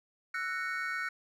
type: chord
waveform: triangle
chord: F# dominant seventh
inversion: third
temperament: just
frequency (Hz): 1332 / 1480 / 1850 / 2220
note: E6 / F#6 / A#6 / C#7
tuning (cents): +18 / 0 / -14 / +2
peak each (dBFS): -38 / -34 / -38 / -38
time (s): 0.34-1.09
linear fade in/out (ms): 5
effects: none